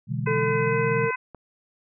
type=chord; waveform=sine; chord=E dominant seventh; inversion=second; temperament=just; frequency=123.61 / 148.33 / 164.81 / 206 Hz; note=B2 / D3 / E3 / G#3; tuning=+2 / +18 / 0 / -14 cents; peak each=-28 / -30 / -33 / -33 dBFS; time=0.07-1.1 s; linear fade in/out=50 ms
type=harmonic tone; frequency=508 Hz; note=B4; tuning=49 cents sharp; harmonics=2 / 3 / 4 / 5; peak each=-29 / -31 / -32 / -33 dBFS; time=0.26-1.16 s; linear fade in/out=10 ms
type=tone with pitch glide; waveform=sine; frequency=440 to 457.4 Hz; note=A4 to A#4; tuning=0 to -33 cents; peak=-23 dBFS; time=0.27-1.11 s; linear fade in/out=5 ms; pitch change=+67 cents; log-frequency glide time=0.4-0.77 s
type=click; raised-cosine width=1 ms; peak=-27 dBFS; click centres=1.347 s
effects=none